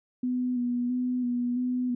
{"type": "tone with vibrato", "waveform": "sine", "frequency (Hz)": 246.9, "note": "B3", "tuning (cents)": 0, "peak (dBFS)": -25, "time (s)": [0.23, 1.95], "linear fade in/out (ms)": 5, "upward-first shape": "square", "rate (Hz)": 1.5, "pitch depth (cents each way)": 23, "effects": []}